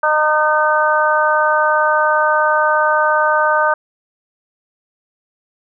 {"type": "harmonic tone", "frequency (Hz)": 305.7, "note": "D#4", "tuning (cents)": -30, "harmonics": [2, 3, 4, 5], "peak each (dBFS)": [-17, -17, -17, -17], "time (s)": [0.03, 3.74], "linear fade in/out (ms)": 5, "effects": []}